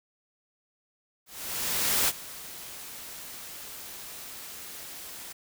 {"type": "noise with ADSR envelope", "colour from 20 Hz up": "white", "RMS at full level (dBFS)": -24, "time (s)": [1.26, 5.33], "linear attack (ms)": 820, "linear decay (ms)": 39, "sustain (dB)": -18, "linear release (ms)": 11, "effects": []}